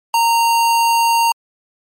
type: tone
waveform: square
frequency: 925 Hz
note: A#5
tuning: 14 cents flat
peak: -12 dBFS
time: 0.14-1.32 s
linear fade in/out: 2 ms
effects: MP3 64 kbps